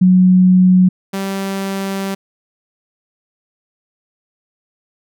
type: tone pair in turn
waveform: sine / sawtooth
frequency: 183.8 / 194.73 Hz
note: F#3 / G3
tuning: -11 / -11 cents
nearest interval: minor second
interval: 100 cents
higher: second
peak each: -6 / -15 dBFS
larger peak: first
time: 0.01-0.89 / 1.13-2.15 s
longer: second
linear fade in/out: 10 ms
effects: none